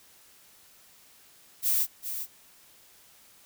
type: noise with echo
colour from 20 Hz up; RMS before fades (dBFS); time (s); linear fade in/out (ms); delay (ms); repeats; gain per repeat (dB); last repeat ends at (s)
violet; -25; 1.62-1.87; 50; 400; 1; -9; 2.27
effects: white hiss -57 dBFS RMS until 3.45 s